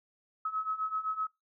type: beating tone pair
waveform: sine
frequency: 1280 / 1287.8 Hz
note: D#6 / E6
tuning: +49 / -41 cents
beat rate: 7.8 Hz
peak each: -36 / -33 dBFS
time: 0.45-1.27 s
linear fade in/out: 5 ms
effects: noise-tail reverb RT60 0.2 s tail -23 dB re dry